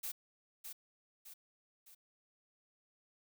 blue noise with echo, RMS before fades -41 dBFS, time 0.03-0.12 s, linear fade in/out 10 ms, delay 610 ms, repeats 3, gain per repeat -6 dB, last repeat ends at 1.95 s, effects none

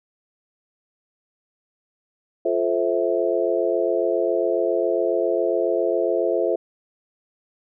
sine chord, F major seventh, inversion none, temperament just, 349.2 / 436.5 / 523.8 / 654.8 Hz, F4 / A4 / C5 / E5, 0 / -14 / +2 / -12 cents, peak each -24 dBFS, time 2.45-6.56 s, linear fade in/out 5 ms, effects none

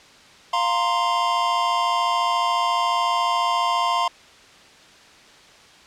square chord, F suspended fourth, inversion none, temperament equal, 698.5 / 932.3 / 1046.5 Hz, F5 / Bb5 / C6, 0 / 0 / 0 cents, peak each -26 / -25 / -22 dBFS, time 0.53-4.08 s, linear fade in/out 5 ms, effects white hiss -48 dBFS RMS until 5.86 s + low-pass 5000 Hz 12 dB/octave

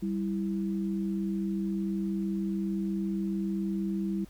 sine tone pair together, 195.8 / 329.3 Hz, G3 / E4, -2 / -2 cents, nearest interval major sixth, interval 900 cents, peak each -29 / -34 dBFS, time 0.02-4.25 s, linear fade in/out 10 ms, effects added 50 Hz sine -52 dBFS peak until 4.29 s + pink hiss -59 dBFS RMS until 4.29 s

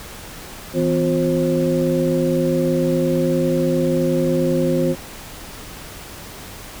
sine tone cluster, 163.7 / 254.3 / 354.4 / 533 Hz, E3 / C4 / F4 / C5, -12 / -49 / +25 / +32 cents, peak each -21 dBFS, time 0.73-4.96 s, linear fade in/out 50 ms, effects pink hiss -36 dBFS RMS until 6.8 s

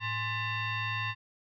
sine tone with frequency modulation, 830.6 Hz, G#5, in tune, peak -30 dBFS, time 0-1.15 s, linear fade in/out 50 ms, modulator 940 Hz, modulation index 2.6, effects none

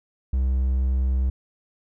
triangle tone, 64.8 Hz, C2, 16 cents flat, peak -17 dBFS, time 0.33-1.3 s, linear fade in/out 5 ms, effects none

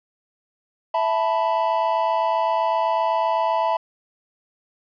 triangle chord, E suspended fourth, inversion none, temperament equal, 659.3 / 880 / 987.8 Hz, E5 / A5 / B5, 0 / 0 / 0 cents, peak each -21 dBFS, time 0.94-3.77 s, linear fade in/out 5 ms, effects resampled to 11025 Hz

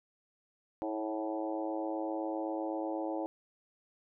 harmonic tone with a mistuned harmonic, 107.9 Hz, A2, 33 cents flat, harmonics 3 / 4 / 5 / 6 / 7 / 8 / 9, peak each -36 / -45 / -39 / -44 / -42 / -44 / -53 dBFS, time 0.82-3.26 s, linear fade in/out 0 ms, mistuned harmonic 5, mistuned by +27 cents, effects none

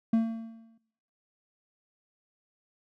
triangle tone with exponential decay, 226.2 Hz, A3, 48 cents sharp, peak -17 dBFS, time 0.13-0.78 s, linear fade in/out 5 ms, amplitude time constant 140 ms, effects noise-tail reverb RT60 0.9 s tail -20 dB re dry

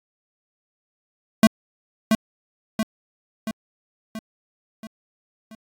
square tone with echo, 220 Hz, A3, in tune, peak -10 dBFS, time 1.43-1.47 s, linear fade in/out 2 ms, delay 680 ms, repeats 6, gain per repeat -5 dB, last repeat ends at 5.55 s, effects AAC 48 kbps

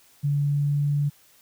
sine tone with pitch glide, 143.7 to 144.7 Hz, D3 to D3, -37 to -25 cents, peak -20 dBFS, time 0.23-1.1 s, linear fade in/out 20 ms, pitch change +12 cents, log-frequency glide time 0.41-0.9 s, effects white hiss -57 dBFS RMS until 1.41 s

